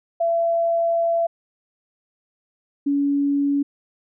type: tone pair in turn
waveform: sine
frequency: 673 / 283 Hz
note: E5 / C#4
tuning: +36 / +36 cents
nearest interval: octave + minor third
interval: 1500 cents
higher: first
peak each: -17 dBFS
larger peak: neither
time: 0.2-1.27 / 2.86-3.63 s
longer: first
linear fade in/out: 10 ms
effects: none